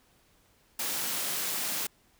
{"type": "high-pass noise", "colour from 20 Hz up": "white", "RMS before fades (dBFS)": -32, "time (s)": [0.79, 1.87], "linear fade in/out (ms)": 5, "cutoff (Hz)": 130, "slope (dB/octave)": 48, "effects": ["pink hiss -65 dBFS RMS until 2.19 s"]}